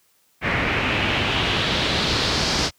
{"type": "noise with low-pass filter sweep", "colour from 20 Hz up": "pink", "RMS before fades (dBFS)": -21, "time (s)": [0.41, 2.71], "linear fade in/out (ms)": 50, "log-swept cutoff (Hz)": [2100, 5300], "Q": 2.7, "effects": ["white hiss -62 dBFS RMS until 2.78 s", "high-pass 60 Hz 12 dB/octave"]}